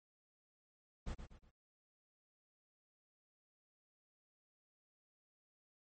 brown noise with echo, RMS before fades -41 dBFS, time 1.06-1.15 s, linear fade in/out 20 ms, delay 120 ms, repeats 3, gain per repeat -8 dB, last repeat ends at 1.51 s, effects MP3 32 kbps

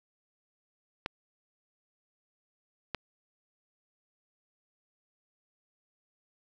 clicks, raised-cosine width 0.3 ms, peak -16 dBFS, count 2, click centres 1.061 / 2.947 s, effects none

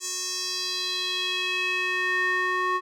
square tone with band-pass filter sweep, 366.7 Hz, F#4, 15 cents flat, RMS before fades -27 dBFS, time 0-2.81 s, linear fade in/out 50 ms, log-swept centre 7000 to 1300 Hz, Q 3.5, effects none

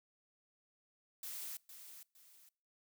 blue noise with echo, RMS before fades -45 dBFS, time 1.23-1.57 s, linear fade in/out 2 ms, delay 460 ms, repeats 2, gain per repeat -9 dB, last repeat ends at 2.49 s, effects noise-tail reverb RT60 0.5 s tail -25 dB re dry

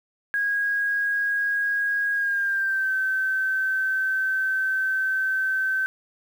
sine tone with pitch glide, 1642 to 1540.9 Hz, G#6 to G6, -20 to -30 cents, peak -21 dBFS, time 0.34-5.86 s, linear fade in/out 0 ms, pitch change -110 cents, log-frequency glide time 2.14-2.93 s, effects 8-bit

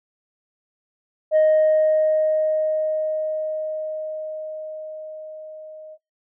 sine tone with level ramp, 622.3 Hz, D#5, in tune, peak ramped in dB -10 to -37 dBFS, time 1.31-5.98 s, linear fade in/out 50 ms, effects noise-tail reverb RT60 0.2 s tail -24 dB re dry + tanh soft clip ceiling -11 dBFS

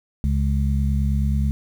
harmonic tone, 69.3 Hz, C#2, in tune, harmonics 1 / 2 / 3, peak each -19 / -24 / -26 dBFS, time 0.24-1.51 s, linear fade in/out 0 ms, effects 8-bit

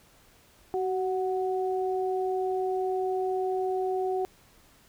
sine tone pair together, 376.7 / 740 Hz, F#4 / F#5, +31 / 0 cents, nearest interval octave, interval 1169 cents, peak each -27 / -31 dBFS, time 0.74-4.25 s, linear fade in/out 0 ms, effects pink hiss -59 dBFS RMS until 4.88 s

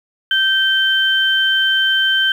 sine tone pair together, 1558 / 3103 Hz, G6 / G7, -11 / -18 cents, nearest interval octave, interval 1193 cents, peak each -15 / -15 dBFS, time 0.31-2.32 s, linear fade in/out 2 ms, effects 7-bit

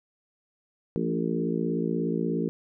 harmonic tone with a mistuned harmonic, 56.7 Hz, A#1, 47 cents flat, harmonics 3 / 4 / 5 / 6 / 7 / 8, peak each -30 / -31 / -32 / -33 / -33 / -34 dBFS, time 0.96-2.49 s, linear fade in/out 0 ms, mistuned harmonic 4, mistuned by -25 cents, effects none

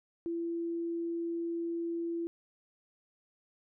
sine tone, 337.1 Hz, E4, 39 cents sharp, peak -32 dBFS, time 0.26-2.27 s, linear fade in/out 0 ms, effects none

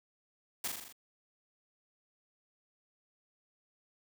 white noise with echo, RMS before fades -35 dBFS, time 0.64-0.68 s, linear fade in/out 5 ms, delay 41 ms, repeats 6, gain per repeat -3 dB, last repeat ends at 0.926 s, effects none

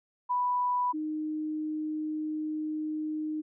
sine tone pair in turn, 987.8 / 308.3 Hz, B5 / D#4, 0 / -16 cents, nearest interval octave + minor sixth, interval 2016 cents, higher first, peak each -25 / -30 dBFS, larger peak first, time 0.29-0.93 / 0.93-3.42 s, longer second, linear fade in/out 20 ms, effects none

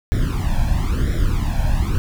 brown noise with flanger, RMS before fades -18 dBFS, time 0.12-1.98 s, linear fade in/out 0 ms, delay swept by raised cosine 0.54 to 1.23 ms, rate 1 Hz, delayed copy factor +0.95, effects none

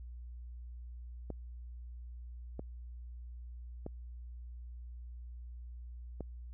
clicks, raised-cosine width 2 ms, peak -27 dBFS, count 4, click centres 1.303 / 2.594 / 3.864 / 6.207 s, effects added 60 Hz sine -44 dBFS peak until 6.53 s

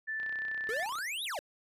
sine tone, 1760 Hz, A6, in tune, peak -33 dBFS, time 0.07-0.86 s, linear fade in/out 20 ms
click train, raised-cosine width 0.3 ms, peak -33 dBFS, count 26, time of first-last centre 0.2-0.986 s, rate 31.8 Hz
square exponential two-way sweep, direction up then down, 415.3 to 3951 to 520 Hz, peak -35 dBFS, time 0.69-1.39 s, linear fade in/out 0 ms, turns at 1.24 s
effects resampled to 32000 Hz

